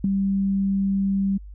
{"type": "tone with ADSR envelope", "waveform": "sine", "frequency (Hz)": 195.6, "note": "G3", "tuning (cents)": -4, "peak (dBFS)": -14, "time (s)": [0.04, 1.38], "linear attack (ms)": 4, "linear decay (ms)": 8, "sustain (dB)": -5, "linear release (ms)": 13, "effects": ["added 50 Hz sine -37 dBFS peak until 1.54 s"]}